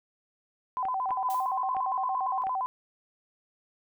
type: tone with vibrato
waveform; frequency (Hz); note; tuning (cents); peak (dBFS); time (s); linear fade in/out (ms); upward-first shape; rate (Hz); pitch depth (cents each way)
sine; 881; A5; +2; -27; 0.77-2.66; 0; square; 8.7; 240
type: clicks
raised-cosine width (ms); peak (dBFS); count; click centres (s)
0.5; -26; 4; 0.853 / 1.107 / 1.767 / 2.469
type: tone with pitch glide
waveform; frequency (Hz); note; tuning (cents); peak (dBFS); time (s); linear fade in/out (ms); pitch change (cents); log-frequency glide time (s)
sine; 998 to 1063.5; B5 to C6; +18 to +28; -34; 1.09-2.42; 0; +110; 1.35-1.44
type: noise with exponential decay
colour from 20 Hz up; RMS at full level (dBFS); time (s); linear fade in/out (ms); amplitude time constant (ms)
blue; -39; 1.3-1.61; 1; 66
effects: none